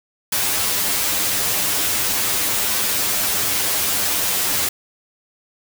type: noise with comb filter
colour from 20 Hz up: white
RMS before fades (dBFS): -20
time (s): 0.32-4.69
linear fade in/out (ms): 5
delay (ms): 9.9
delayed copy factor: +1
effects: none